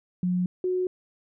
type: tone pair in turn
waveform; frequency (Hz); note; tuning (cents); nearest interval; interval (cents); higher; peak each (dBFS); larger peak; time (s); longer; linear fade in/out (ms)
sine; 180.2 / 366.5; F#3 / F#4; -45 / -16; octave; 1229; second; -22 / -23; first; 0.23-0.46 / 0.64-0.87; neither; 2
effects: none